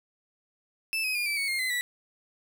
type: tone with pitch steps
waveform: 35% pulse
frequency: 2637 / 2527 / 2421 / 2320 / 2223 / 2130 / 2040 / 1955.1 Hz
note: E7 / D#7 / D#7 / D7 / C#7 / C7 / C7 / B6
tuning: 0 / +26 / -48 / -22 / +4 / +30 / -44 / -18 cents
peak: -25 dBFS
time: 0.93-1.81 s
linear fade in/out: 0 ms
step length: 110 ms
effects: none